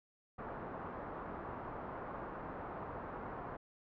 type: low-pass noise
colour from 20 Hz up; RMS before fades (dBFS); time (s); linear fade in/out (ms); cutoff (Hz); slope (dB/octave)
white; -45; 0.38-3.57; 10; 1200; 24
effects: none